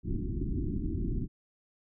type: low-pass noise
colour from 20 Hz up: pink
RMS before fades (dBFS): -32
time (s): 0.03-1.28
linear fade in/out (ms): 50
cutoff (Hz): 370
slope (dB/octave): 96
effects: none